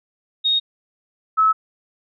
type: tone pair in turn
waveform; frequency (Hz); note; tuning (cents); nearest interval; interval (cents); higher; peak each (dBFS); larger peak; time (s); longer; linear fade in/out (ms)
sine; 3729 / 1297.2; A#7 / E6; 0 / -28; octave + tritone; 1828; first; -15 / -12; second; 0.44-0.6 / 1.37-1.53; neither; 20
effects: none